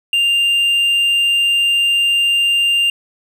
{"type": "tone", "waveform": "triangle", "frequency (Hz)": 2794, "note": "F7", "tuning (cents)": 0, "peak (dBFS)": -10, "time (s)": [0.13, 2.9], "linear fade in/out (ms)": 2, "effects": []}